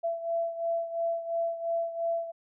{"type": "beating tone pair", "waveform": "sine", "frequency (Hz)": [670, 672.9], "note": ["E5", "E5"], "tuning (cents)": [28, 35], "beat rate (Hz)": 2.9, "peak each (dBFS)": [-29, -34], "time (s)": [0.03, 2.32], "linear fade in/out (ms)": 20, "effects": []}